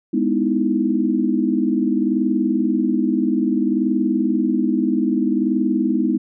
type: chord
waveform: sine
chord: E major seventh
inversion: first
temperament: just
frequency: 206 / 247.2 / 309 / 329.6 Hz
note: G#3 / B3 / D#4 / E4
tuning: -14 / +2 / -12 / 0 cents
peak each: -22 / -20 / -21 / -23 dBFS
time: 0.13-6.18 s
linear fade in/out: 10 ms
effects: none